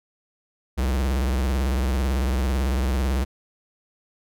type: tone with vibrato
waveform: square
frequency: 65.41 Hz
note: C2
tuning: in tune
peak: -21 dBFS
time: 0.77-3.25 s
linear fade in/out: 20 ms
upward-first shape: sine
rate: 18 Hz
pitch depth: 150 cents each way
effects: none